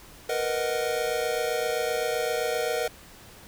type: chord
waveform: square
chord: B major seventh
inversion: third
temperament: equal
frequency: 466.2 / 493.9 / 622.3 / 740 Hz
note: A#4 / B4 / D#5 / F#5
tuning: 0 / 0 / 0 / 0 cents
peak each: -30 / -32 / -32 / -34 dBFS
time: 0.29-2.88 s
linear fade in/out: 5 ms
effects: pink hiss -49 dBFS RMS until 3.47 s

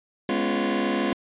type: chord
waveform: sawtooth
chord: C# dominant seventh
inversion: second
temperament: just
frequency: 207.9 / 249.5 / 277.2 / 346.5 Hz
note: G#3 / B3 / C#4 / E#4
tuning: +2 / +18 / 0 / -14 cents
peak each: -24 dBFS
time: 0.29-1.13 s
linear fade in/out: 2 ms
effects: resampled to 8000 Hz

